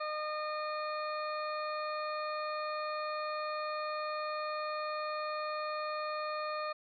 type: harmonic tone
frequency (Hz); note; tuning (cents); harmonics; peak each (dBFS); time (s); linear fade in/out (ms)
610; D#5; -34; 1 / 2 / 3 / 4 / 6 / 7; -38 / -37 / -47 / -47 / -57 / -48; 0-6.73; 10
effects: none